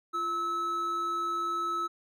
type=tone pair together; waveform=triangle; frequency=344.1 / 1299 Hz; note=F4 / E6; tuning=-26 / -26 cents; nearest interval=octave + major seventh; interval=2300 cents; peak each=-38 / -27 dBFS; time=0.13-1.88 s; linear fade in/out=20 ms; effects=none